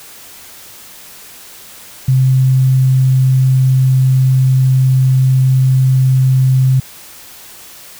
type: tone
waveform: sine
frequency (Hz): 130.81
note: C3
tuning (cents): 0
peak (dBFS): -7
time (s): 2.08-6.8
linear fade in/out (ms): 5
effects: white hiss -36 dBFS RMS until 7.99 s